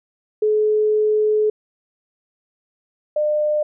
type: tone pair in turn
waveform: sine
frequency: 427.1 / 602.1 Hz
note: G#4 / D5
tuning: +48 / +43 cents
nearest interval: tritone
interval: 595 cents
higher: second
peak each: -14 / -16 dBFS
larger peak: first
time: 0.42-1.5 / 3.16-3.63 s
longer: first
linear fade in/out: 5 ms
effects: none